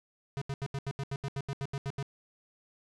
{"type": "tone bursts", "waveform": "square", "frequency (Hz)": 138.3, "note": "C#3", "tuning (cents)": -4, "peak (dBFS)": -33, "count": 14, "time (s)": [0.37, 2.027], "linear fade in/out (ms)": 0, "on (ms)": 45, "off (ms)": 79, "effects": ["low-pass 7000 Hz 12 dB/octave"]}